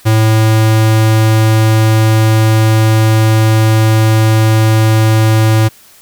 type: tone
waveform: square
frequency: 110 Hz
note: A2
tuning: in tune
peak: -7 dBFS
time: 0.05-5.69 s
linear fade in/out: 20 ms
effects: white hiss -42 dBFS RMS until 6.01 s